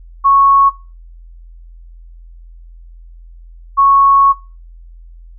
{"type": "tone pair in turn", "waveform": "sine", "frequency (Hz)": [1105, 1105], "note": ["C#6", "C#6"], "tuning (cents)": [-6, -6], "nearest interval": "unison", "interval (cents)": 0, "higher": "neither", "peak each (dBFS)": -6, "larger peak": "neither", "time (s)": [[0.24, 0.7], [3.77, 4.33]], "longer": "second", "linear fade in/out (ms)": 20, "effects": ["noise-tail reverb RT60 0.3 s tail -17 dB re dry", "added 42 Hz sine -34 dBFS peak until 5.38 s"]}